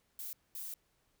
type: noise bursts at uneven times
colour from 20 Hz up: violet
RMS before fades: -43 dBFS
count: 2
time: 0.19-0.33 / 0.55-0.74 s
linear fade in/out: 2 ms
effects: pink hiss -75 dBFS RMS until 1.2 s